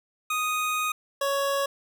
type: tone pair in turn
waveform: 25% pulse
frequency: 1244.5 / 556.4 Hz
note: D#6 / C#5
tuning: 0 / +6 cents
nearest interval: octave + major second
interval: 1394 cents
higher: first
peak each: -21 / -20 dBFS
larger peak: second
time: 0.3-0.92 / 1.21-1.66 s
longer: first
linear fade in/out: 5 ms
effects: none